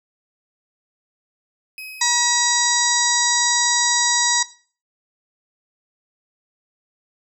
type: tone with exponential decay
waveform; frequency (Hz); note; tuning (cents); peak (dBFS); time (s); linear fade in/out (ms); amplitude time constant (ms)
35% pulse; 2536; D#7; +32; -29; 1.78-3.62; 1; 400
type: harmonic tone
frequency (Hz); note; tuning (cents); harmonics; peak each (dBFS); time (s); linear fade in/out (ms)
961; B5; -48; 1 / 2 / 4 / 5 / 6 / 7 / 8; -23 / -23 / -23 / -23 / -23 / -23 / -23; 2.01-4.43; 5
effects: noise-tail reverb RT60 0.4 s tail -17 dB re dry